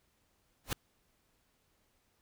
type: noise with exponential growth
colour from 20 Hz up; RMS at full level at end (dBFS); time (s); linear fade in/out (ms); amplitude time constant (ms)
pink; -29; 0.64-0.73; 2; 18
effects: pink hiss -74 dBFS RMS until 2.21 s